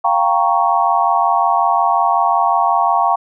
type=chord; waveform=sine; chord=G half-diminished seventh; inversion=third; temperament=equal; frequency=698.5 / 784 / 932.3 / 1108.7 Hz; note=F5 / G5 / Bb5 / Db6; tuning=0 / 0 / 0 / 0 cents; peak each=-17 dBFS; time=0.04-3.16 s; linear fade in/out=10 ms; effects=none